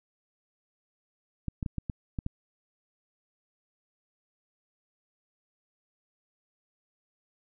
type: clicks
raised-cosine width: 5 ms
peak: -19 dBFS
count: 7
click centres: 1.483 / 1.628 / 1.662 / 1.783 / 1.898 / 2.188 / 2.264 s
effects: none